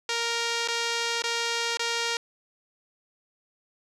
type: tone with dropouts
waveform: 5% pulse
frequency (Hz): 466.2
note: A#4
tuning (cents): 0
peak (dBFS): -14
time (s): 0.09-2.17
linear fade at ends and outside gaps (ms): 2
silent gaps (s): 0.676-0.684 / 1.221-1.239 / 1.772-1.794
effects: resampled to 24000 Hz + 9-bit